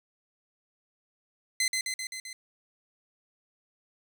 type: tone with echo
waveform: 15% pulse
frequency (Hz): 2052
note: C7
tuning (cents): -34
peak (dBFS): -18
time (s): 1.6-1.68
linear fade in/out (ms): 2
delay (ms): 130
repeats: 5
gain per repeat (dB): -3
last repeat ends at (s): 2.33
effects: none